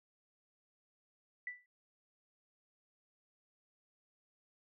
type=tone with exponential decay; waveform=sine; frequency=1975.5 Hz; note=B6; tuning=in tune; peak=-36 dBFS; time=1.47-1.66 s; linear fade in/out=2 ms; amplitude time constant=41 ms; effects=none